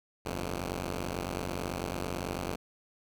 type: tone pair together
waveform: 5% pulse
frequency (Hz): 49.05 / 87.4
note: G1 / F2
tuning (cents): +2 / +2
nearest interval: minor seventh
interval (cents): 1000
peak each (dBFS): -25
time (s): 0.25-2.56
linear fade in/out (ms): 10
effects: none